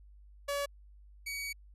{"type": "tone pair in turn", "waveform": "sawtooth", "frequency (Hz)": [568, 2260], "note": ["C#5", "C#7"], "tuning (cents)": [42, 33], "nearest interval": "2 octaves", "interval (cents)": 2391, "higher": "second", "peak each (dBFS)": [-28, -33], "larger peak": "first", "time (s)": [[0.48, 0.66], [1.26, 1.53]], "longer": "second", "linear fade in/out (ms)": 10, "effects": ["added 50 Hz sine -53 dBFS peak until 1.74 s", "resampled to 32000 Hz"]}